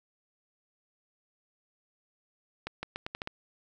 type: accelerating click train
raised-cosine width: 0.3 ms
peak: -19 dBFS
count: 7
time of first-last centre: 2.67-3.274 s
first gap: 160 ms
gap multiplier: 0.81
effects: none